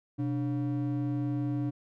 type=ring-modulated tone; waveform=triangle; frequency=210 Hz; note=G#3; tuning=19 cents sharp; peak=-23 dBFS; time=0.18-1.71 s; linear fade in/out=20 ms; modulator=83.7 Hz; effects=none